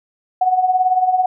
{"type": "tone with tremolo", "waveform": "sine", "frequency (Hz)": 740, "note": "F#5", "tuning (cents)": 0, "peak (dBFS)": -9, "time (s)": [0.41, 1.26], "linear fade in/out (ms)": 5, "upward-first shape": "triangle", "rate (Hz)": 18, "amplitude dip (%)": 75, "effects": []}